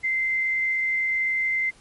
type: tone with frequency modulation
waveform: sine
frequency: 2077 Hz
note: C7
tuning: 13 cents flat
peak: -21 dBFS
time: 0.03-1.71 s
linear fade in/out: 20 ms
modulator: 80.3 Hz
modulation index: 0.26
effects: pink hiss -54 dBFS RMS until 1.8 s + MP3 48 kbps